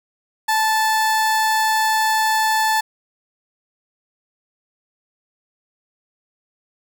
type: tone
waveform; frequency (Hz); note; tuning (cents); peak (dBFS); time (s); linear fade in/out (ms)
30% pulse; 876; A5; -8; -13; 0.48-2.81; 10
effects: none